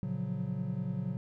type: chord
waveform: triangle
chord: Gb major seventh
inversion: first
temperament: equal with one note detuned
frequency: 116.54 / 140.53 / 174.61 / 185 Hz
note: Bb2 / Db3 / F3 / Gb3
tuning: 0 / +24 / 0 / 0 cents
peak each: -37 / -35 / -39 / -34 dBFS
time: 0.03-1.17 s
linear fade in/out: 0 ms
effects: none